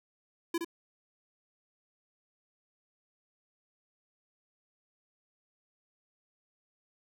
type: tone with echo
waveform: square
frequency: 336.6 Hz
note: E4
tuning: 36 cents sharp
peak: -29 dBFS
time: 0.54-0.58 s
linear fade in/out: 5 ms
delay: 67 ms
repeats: 1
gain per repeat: -5 dB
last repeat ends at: 0.647 s
effects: none